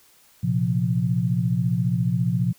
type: chord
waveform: sine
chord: Bb suspended second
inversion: none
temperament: just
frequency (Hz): 116.54 / 131.11 / 174.81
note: Bb2 / C3 / F3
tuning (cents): 0 / +4 / +2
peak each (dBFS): -24 / -24 / -23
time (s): 0.43-2.53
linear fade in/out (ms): 10
effects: white hiss -56 dBFS RMS until 2.58 s